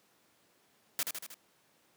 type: noise with echo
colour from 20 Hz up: white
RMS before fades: -32 dBFS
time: 0.99-1.03 s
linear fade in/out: 0 ms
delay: 78 ms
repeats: 4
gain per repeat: -4 dB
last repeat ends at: 1.342 s
effects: pink hiss -68 dBFS RMS until 1.96 s + high-pass 200 Hz 12 dB/octave